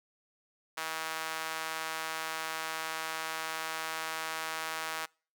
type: tone with high-pass filter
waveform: sawtooth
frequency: 160.1 Hz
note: D#3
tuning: 50 cents sharp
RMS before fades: -37 dBFS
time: 0.77-5.06 s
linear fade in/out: 10 ms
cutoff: 1100 Hz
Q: 1.1
effects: noise-tail reverb RT60 0.4 s tail -26 dB re dry